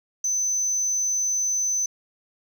sine tone, 6100 Hz, G8, 48 cents flat, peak -19 dBFS, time 0.24-1.86 s, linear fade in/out 5 ms, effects tanh soft clip ceiling -20 dBFS

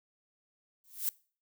violet noise with exponential growth, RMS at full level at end -28 dBFS, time 0.84-1.09 s, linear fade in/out 1 ms, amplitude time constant 54 ms, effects noise-tail reverb RT60 0.4 s tail -23 dB re dry

